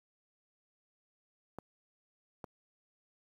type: clicks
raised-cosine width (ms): 1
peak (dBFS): -28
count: 2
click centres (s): 1.586 / 2.442
effects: high-pass 80 Hz 12 dB/octave + 10-bit